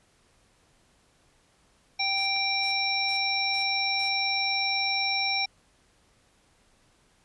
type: harmonic tone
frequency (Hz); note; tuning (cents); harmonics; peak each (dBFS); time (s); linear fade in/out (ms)
784; G5; 0; 1 / 3 / 5 / 7; -32 / -28 / -32 / -29; 1.99-5.46; 10
type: noise bursts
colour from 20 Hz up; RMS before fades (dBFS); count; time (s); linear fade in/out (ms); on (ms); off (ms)
white; -48; 5; 2.17-4.085; 5; 95; 360
type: clicks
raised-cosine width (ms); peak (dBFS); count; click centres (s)
0.3; -38 / -30; 2; 2.36 / 2.364
effects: pink hiss -64 dBFS RMS until 7.24 s + resampled to 24000 Hz